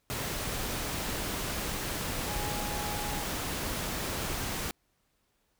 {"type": "tone in noise", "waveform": "sine", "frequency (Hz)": 830.6, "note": "G#5", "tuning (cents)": 0, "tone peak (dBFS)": -39, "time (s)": [2.28, 3.23], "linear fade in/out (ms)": 0, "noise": "pink", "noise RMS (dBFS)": -34, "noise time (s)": [0.1, 4.71], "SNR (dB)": -8, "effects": ["pink hiss -74 dBFS RMS until 5.59 s"]}